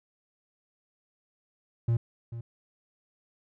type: tone with echo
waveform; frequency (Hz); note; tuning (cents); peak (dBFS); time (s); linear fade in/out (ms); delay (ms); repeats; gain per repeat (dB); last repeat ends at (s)
triangle; 116.54; A#2; 0; -20; 1.88-1.97; 5; 440; 1; -13; 2.41
effects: none